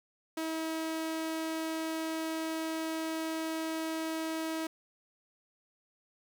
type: tone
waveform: sawtooth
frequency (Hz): 321.2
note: E4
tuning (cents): -45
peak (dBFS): -29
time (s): 0.37-4.67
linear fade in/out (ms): 5
effects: 10-bit